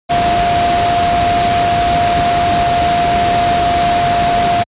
sine tone in noise, 698.5 Hz, F5, in tune, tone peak -11 dBFS, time 0.09-4.64 s, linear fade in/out 20 ms, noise pink, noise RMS -17 dBFS, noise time 0.09-4.64 s, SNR +3 dB, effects high-pass 60 Hz 12 dB/octave + resampled to 8000 Hz

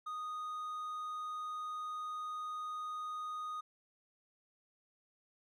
triangle tone, 1240 Hz, D#6, 6 cents flat, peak -37 dBFS, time 0.06-3.61 s, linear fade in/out 10 ms, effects none

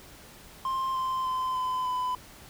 triangle tone with pitch steps, 1054 / 1041.3 / 1028.7 / 1016.3 / 1004.1 Hz, C6 / C6 / C6 / B5 / B5, +12 / -9 / -30 / +49 / +28 cents, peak -25 dBFS, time 0.65-2.15 s, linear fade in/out 2 ms, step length 300 ms, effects pink hiss -50 dBFS RMS until 2.49 s

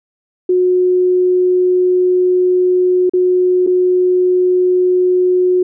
sine tone with dropouts, 364 Hz, F#4, 28 cents flat, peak -9 dBFS, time 0.49-5.63 s, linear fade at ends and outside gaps 5 ms, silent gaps 3.096-3.135 / 3.666-3.672 s, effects none

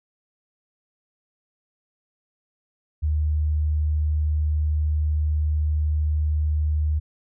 sine tone, 76.1 Hz, D#2, 38 cents flat, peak -19 dBFS, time 3.02-7 s, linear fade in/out 20 ms, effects none

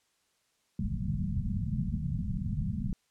white low-pass noise, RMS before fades -32 dBFS, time 0.79-2.93 s, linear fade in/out 2 ms, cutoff 220 Hz, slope 96 dB/octave, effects white hiss -73 dBFS RMS until 3.1 s + low-pass 9000 Hz 12 dB/octave

